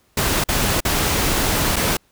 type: noise with dropouts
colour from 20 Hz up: pink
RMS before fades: -19 dBFS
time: 0.17-1.97 s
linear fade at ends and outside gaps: 5 ms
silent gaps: 0.44-0.486 / 0.805-0.85 / 1.76-1.764 s
effects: pink hiss -60 dBFS RMS until 2.11 s